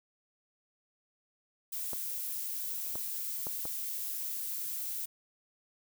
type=noise; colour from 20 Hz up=violet; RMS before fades=-37 dBFS; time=1.72-5.06 s; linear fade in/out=10 ms
type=clicks; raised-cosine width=1 ms; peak=-27 dBFS; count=4; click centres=1.933 / 2.956 / 3.469 / 3.654 s
effects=none

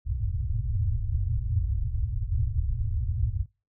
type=low-pass noise; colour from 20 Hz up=white; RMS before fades=-27 dBFS; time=0.05-3.46 s; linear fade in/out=50 ms; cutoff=120 Hz; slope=96 dB/octave; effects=noise-tail reverb RT60 0.3 s tail -25 dB re dry

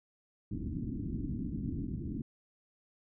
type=low-pass noise; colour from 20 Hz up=white; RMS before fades=-37 dBFS; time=0.51-2.22 s; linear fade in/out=5 ms; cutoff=300 Hz; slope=48 dB/octave; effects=none

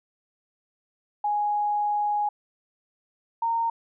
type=tone pair in turn; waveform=sine; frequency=830.6 / 920.6 Hz; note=G#5 / A#5; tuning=0 / -22 cents; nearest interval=major second; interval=178 cents; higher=second; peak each=-22 / -22 dBFS; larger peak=neither; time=1.24-2.29 / 3.42-3.7 s; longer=first; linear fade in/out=5 ms; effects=none

